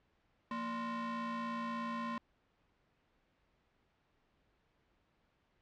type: ring-modulated tone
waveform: 45% pulse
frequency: 407.1 Hz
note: G#4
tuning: 35 cents flat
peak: -34 dBFS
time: 0.51-2.18 s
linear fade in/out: 2 ms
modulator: 639 Hz
effects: pink hiss -75 dBFS RMS until 5.61 s + low-pass 3000 Hz 12 dB/octave